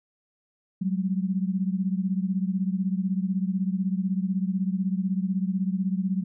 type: beating tone pair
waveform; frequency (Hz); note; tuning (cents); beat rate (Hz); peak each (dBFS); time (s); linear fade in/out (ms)
sine; 185 / 201; F#3 / G3; 0 / +44; 16; -25 / -28; 0.81-6.24; 10
effects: none